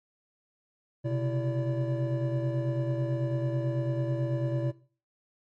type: tone cluster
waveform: triangle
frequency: 127 / 136.1 / 332.9 / 577 Hz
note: B2 / C#3 / E4 / D5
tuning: +49 / -31 / +17 / -31 cents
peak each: -27 / -32 / -32 / -33 dBFS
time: 1.04-4.72 s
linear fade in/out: 20 ms
effects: noise-tail reverb RT60 0.4 s tail -18 dB re dry + MP3 48 kbps